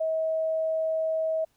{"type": "tone", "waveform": "sine", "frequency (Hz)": 640, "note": "D#5", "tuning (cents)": 49, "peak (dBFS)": -24, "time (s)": [0, 1.45], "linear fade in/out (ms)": 10, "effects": ["pink hiss -69 dBFS RMS until 1.56 s"]}